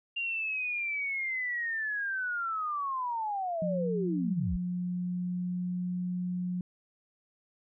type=linear sweep; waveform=sine; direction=down; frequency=2794 to 42.67 Hz; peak=-30 dBFS; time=0.16-4.57 s; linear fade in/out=10 ms
type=tone with pitch glide; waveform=sine; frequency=177.9 to 179.76 Hz; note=F3 to F#3; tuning=+32 to -50 cents; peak=-30 dBFS; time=3.62-6.61 s; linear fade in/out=2 ms; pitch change=+18 cents; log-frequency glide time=3.78-6.01 s
effects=none